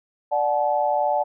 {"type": "chord", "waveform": "sine", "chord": "D major", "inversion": "none", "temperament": "equal with one note detuned", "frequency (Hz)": [587.3, 740, 862.4], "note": ["D5", "F#5", "A5"], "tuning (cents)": [0, 0, -35], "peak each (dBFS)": -23, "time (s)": [0.31, 1.24], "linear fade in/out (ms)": 20, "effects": []}